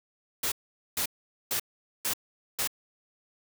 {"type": "noise bursts", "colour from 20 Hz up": "white", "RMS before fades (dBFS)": -29, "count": 5, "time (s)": [0.43, 2.675], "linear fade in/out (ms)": 5, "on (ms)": 89, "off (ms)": 450, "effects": []}